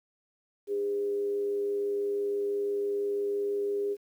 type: tone with frequency modulation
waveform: sine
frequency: 405.8 Hz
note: G#4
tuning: 40 cents flat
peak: -27 dBFS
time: 0.67-3.97 s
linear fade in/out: 50 ms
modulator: 106 Hz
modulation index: 0.22
effects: 10-bit